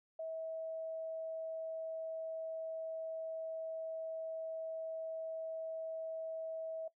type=tone; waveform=sine; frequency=646 Hz; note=E5; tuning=35 cents flat; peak=-39 dBFS; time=0.19-6.88 s; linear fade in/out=5 ms; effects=noise-tail reverb RT60 0.1 s tail -17 dB re dry